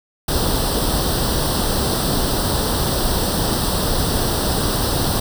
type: noise with comb filter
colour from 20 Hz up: pink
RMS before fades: -19 dBFS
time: 0.28-5.2 s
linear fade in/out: 5 ms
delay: 0.22 ms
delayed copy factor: +0.8
effects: none